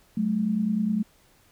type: tone pair together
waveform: sine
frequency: 186.7 / 216.5 Hz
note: F#3 / A3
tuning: +16 / -28 cents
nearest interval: minor third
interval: 256 cents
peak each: -28 / -23 dBFS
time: 0.17-1.03 s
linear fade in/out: 5 ms
effects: pink hiss -60 dBFS RMS until 1.51 s

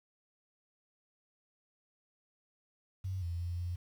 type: tone with pitch steps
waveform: sine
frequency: 94.2 / 85.6 / 87.1 / 88.1 Hz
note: F#2 / F2 / F2 / F2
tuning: +32 / -34 / -4 / +16 cents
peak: -34 dBFS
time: 3.04-3.76 s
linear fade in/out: 10 ms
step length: 180 ms
effects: 10-bit

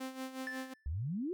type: tone with tremolo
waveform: sawtooth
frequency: 261.6 Hz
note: C4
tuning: in tune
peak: -34 dBFS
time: 0-0.74 s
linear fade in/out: 10 ms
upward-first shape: sine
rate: 5.5 Hz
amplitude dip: 70%
type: tone with exponential decay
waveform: triangle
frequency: 1760 Hz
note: A6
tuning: in tune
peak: -34 dBFS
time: 0.47-0.88 s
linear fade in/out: 0 ms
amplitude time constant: 89 ms
type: exponential sweep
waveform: sine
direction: up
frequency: 65 to 384.5 Hz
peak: -34 dBFS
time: 0.86-1.33 s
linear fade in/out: 0 ms
effects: none

